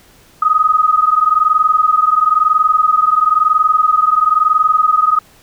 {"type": "tone pair together", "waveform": "sine", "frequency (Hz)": [1243, 1264], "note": ["D#6", "D#6"], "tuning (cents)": [-2, 27], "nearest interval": "unison", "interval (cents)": 29, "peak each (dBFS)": -12, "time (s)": [0.42, 5.19], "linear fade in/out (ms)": 5, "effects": ["pink hiss -47 dBFS RMS until 5.42 s"]}